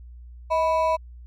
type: ring-modulated tone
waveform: triangle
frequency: 812 Hz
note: G#5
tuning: 39 cents flat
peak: -14 dBFS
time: 0.5-0.97 s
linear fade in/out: 20 ms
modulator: 175 Hz
effects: added 60 Hz sine -40 dBFS peak until 1.26 s